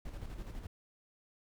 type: noise with tremolo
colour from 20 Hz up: brown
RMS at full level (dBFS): -42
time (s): 0.05-0.67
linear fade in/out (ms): 5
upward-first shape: square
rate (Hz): 12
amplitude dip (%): 45
effects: none

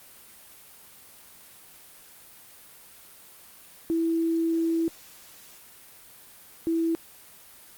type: tone pair in turn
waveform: sine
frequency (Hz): 329.6 / 329.6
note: E4 / E4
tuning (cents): 0 / 0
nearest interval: unison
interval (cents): 0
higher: neither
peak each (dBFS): -22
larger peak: neither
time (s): 3.9-4.88 / 6.67-6.95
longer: first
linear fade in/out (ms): 0
effects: white hiss -50 dBFS RMS until 7.77 s + Opus 32 kbps

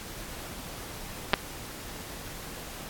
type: clicks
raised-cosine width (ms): 0.3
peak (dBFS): -4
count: 2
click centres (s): 1.334 / 1.339
effects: pink hiss -41 dBFS RMS until 2.89 s + AAC 64 kbps

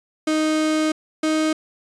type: tone pair in turn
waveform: 35% pulse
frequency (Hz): 311.1 / 312.6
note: D#4 / D#4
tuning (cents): 0 / +8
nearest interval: unison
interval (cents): 8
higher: second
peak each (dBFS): -16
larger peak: neither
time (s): 0.27-0.92 / 1.23-1.53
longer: first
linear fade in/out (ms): 5
effects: resampled to 22050 Hz

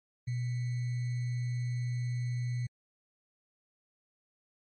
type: tone with sample-and-hold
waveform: sine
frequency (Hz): 122.2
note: B2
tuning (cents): -18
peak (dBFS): -30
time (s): 0.27-2.67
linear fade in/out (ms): 10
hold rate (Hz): 2100
effects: MP3 32 kbps

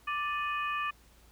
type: harmonic tone with a mistuned harmonic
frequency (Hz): 587.3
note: D5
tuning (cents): 0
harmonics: 2 / 3 / 4 / 5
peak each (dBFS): -32 / -38 / -37 / -45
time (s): 0.07-0.91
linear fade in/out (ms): 10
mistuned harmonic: 4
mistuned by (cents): +100
effects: added 56 Hz sine -60 dBFS peak until 1.31 s + pink hiss -62 dBFS RMS until 1.31 s

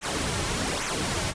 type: noise with flanger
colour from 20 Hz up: pink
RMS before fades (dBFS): -28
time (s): 0.01-1.34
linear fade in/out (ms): 50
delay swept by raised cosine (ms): 0.21 to 4.21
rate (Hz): 1.2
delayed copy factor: -0.6
effects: resampled to 22050 Hz

